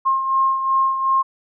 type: beating tone pair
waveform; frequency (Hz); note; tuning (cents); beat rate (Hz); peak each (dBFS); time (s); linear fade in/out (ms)
sine; 1067 / 1069.7; C6 / C6; +34 / +38; 2.7; -16 / -24; 0.05-1.23; 20
effects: none